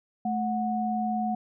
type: tone pair together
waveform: sine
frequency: 217.7 / 734 Hz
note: A3 / F#5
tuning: -18 / -14 cents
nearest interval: octave + major sixth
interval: 2104 cents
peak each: -28 dBFS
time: 0.25-1.35 s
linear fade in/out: 5 ms
effects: none